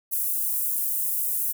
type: high-pass noise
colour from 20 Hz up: pink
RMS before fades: -26 dBFS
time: 0.11-1.53 s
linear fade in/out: 20 ms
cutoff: 11000 Hz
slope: 24 dB/octave
effects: none